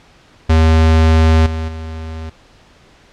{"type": "tone with level steps", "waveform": "square", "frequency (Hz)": 80.1, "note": "E2", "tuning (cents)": -49, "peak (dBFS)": [-8, -19, -25], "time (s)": [0.49, 2.3], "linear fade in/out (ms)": 10, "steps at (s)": [1.46, 1.68], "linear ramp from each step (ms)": 5, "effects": ["pink hiss -47 dBFS RMS until 3.12 s", "low-pass 5000 Hz 12 dB/octave"]}